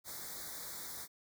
white band-stop noise, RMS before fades -45 dBFS, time 0.04-1.08 s, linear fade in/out 50 ms, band 2200 to 3500 Hz, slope 96 dB/octave, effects none

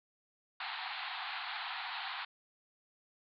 pink band-pass noise, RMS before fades -41 dBFS, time 0.6-2.25 s, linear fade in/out 5 ms, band 730 to 4400 Hz, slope 96 dB/octave, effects none

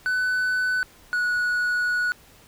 triangle tone pair in turn, 1500 / 1464 Hz, F#6 / F#6, +23 / -19 cents, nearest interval unison, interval 42 cents, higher first, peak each -19 dBFS, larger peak neither, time 0.06-0.83 / 1.13-2.12 s, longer second, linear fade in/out 0 ms, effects pink hiss -52 dBFS RMS until 2.47 s

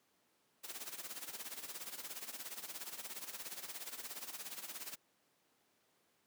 white noise with tremolo, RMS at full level -44 dBFS, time 0.63-4.96 s, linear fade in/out 20 ms, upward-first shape sine, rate 17 Hz, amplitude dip 75%, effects pink hiss -75 dBFS RMS until 6.26 s + high-pass 200 Hz 12 dB/octave

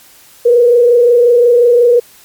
sine tone with frequency modulation, 480.8 Hz, B4, 46 cents flat, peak -4 dBFS, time 0.45-2 s, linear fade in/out 10 ms, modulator 25.6 Hz, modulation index 0.58, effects white hiss -42 dBFS RMS until 2.24 s + MP3 96 kbps

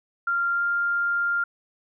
sine tone with pitch glide, 1389 to 1397.9 Hz, F6 to F6, -10 to +1 cents, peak -21 dBFS, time 0.27-1.44 s, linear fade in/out 5 ms, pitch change +11 cents, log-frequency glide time 0.52-0.63 s, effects none

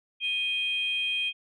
sine tone pair together, 2489 / 3202 Hz, D#7 / G7, 0 / +36 cents, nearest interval major third, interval 436 cents, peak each -28 dBFS, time 0.2-1.33 s, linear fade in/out 50 ms, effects tanh soft clip ceiling -18 dBFS

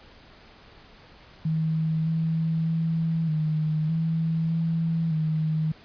sine tone with pitch steps, 159.1 / 161.8 / 163.1 / 155.1 / 162.4 / 164.2 / 156.7 Hz, D#3 / E3 / E3 / D#3 / E3 / E3 / D#3, +39 / -32 / -18 / -5 / -26 / -6 / +13 cents, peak -22 dBFS, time 1.45-5.72 s, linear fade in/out 5 ms, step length 610 ms, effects pink hiss -51 dBFS RMS until 5.84 s + resampled to 11025 Hz

